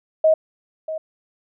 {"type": "tone with echo", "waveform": "sine", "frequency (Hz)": 632, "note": "D#5", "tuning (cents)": 27, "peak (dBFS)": -11, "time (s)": [0.24, 0.34], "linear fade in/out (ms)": 5, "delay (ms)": 640, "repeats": 1, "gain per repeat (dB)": -13, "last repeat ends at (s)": 0.98, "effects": []}